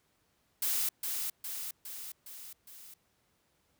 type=noise with echo; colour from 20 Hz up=blue; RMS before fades=-31 dBFS; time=0.62-0.89 s; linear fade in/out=5 ms; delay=410 ms; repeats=5; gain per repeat=-4 dB; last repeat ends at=2.94 s; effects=pink hiss -73 dBFS RMS until 3.79 s + high-pass 60 Hz 12 dB/octave